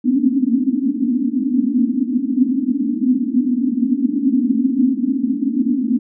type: band-pass noise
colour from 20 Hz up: white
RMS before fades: -17 dBFS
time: 0.04-5.99 s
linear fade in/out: 20 ms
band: 230 to 280 Hz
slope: 96 dB/octave
effects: none